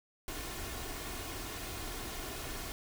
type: noise with comb filter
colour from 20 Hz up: pink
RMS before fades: -41 dBFS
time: 0.28-2.72 s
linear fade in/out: 0 ms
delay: 2.8 ms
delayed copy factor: +0.5
effects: none